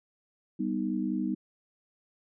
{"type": "chord", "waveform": "sine", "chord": "G augmented", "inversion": "none", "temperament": "equal", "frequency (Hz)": [196, 246.9, 311.1], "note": ["G3", "B3", "D#4"], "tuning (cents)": [0, 0, 0], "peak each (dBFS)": -32, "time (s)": [0.59, 1.35], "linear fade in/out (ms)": 10, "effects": []}